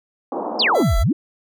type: band-pass noise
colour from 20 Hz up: white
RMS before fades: -26 dBFS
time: 0.32-0.83 s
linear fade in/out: 2 ms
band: 210 to 1000 Hz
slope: 48 dB/octave
type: exponential two-way sweep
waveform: sine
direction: down then up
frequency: 5360 to 38.52 to 365.2 Hz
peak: -14 dBFS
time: 0.59-1.13 s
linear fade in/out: 10 ms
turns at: 0.98 s
type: tone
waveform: 25% pulse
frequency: 667 Hz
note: E5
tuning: 20 cents sharp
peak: -21 dBFS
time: 0.74-1.04 s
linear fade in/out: 20 ms
effects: none